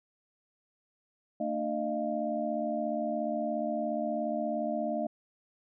sine tone cluster, 226 / 300.3 / 612 / 689 Hz, A3 / D4 / D#5 / F5, +47 / +39 / -29 / -24 cents, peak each -35 / -37 / -33 / -35 dBFS, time 1.4-5.07 s, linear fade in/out 5 ms, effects none

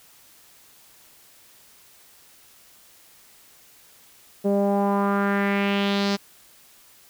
sawtooth tone with low-pass filter sweep, 200 Hz, G3, 35 cents sharp, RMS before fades -22 dBFS, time 4.44-6.17 s, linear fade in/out 20 ms, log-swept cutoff 510 to 5100 Hz, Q 2.9, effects white hiss -53 dBFS RMS until 7.09 s

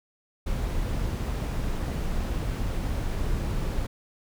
brown noise, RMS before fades -28 dBFS, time 0.46-3.87 s, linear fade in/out 10 ms, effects none

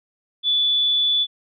sine tone, 3462 Hz, A7, 29 cents flat, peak -16 dBFS, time 0.43-1.27 s, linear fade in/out 50 ms, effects none

